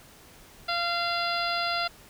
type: harmonic tone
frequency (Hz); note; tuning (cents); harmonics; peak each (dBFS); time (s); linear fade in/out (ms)
690; F5; -21; 1 / 2 / 3 / 4 / 5 / 6 / 7; -31 / -30 / -36 / -36 / -37 / -35 / -35; 0.68-1.88; 10
effects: pink hiss -52 dBFS RMS until 2.09 s